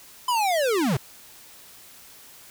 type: linear sweep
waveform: square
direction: down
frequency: 1023 to 111.6 Hz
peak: -21 dBFS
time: 0.28-0.97 s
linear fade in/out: 5 ms
effects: white hiss -48 dBFS RMS until 2.5 s